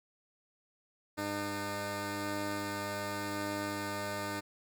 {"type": "tone pair together", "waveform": "10% pulse", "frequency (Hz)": [101.23, 302.8], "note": ["G#2", "D#4"], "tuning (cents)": [-44, -47], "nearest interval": "octave + perfect fifth", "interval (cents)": 1897, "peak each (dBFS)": [-32, -28], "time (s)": [1.17, 4.41], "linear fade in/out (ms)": 20, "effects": []}